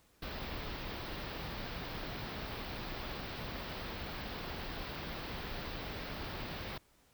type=band-stop noise; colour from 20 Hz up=pink; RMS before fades=-42 dBFS; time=0.22-6.78 s; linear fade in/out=5 ms; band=5000 to 16000 Hz; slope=48 dB/octave; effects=pink hiss -68 dBFS RMS until 7.13 s